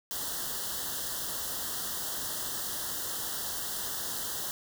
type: band-stop noise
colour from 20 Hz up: white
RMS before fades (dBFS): -35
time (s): 0.11-4.51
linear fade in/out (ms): 0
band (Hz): 1900 to 2900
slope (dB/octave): 96
effects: none